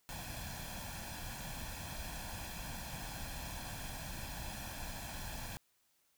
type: noise with comb filter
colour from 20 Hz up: pink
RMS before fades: -44 dBFS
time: 0.09-5.57 s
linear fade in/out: 0 ms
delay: 1.2 ms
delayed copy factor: +0.7
effects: white hiss -75 dBFS RMS until 6.17 s